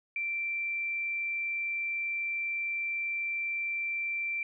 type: tone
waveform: sine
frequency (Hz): 2349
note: D7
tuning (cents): 0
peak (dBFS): -30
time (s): 0.16-4.43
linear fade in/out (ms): 2
effects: none